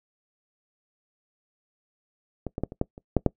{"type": "clicks", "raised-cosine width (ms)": 2, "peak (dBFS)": [-17, -17, -12, -24, -10, -28, -6, -6], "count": 8, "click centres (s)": [2.467, 2.581, 2.636, 2.721, 2.814, 2.979, 3.167, 3.263], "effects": ["noise-tail reverb RT60 0.1 s tail -22 dB re dry"]}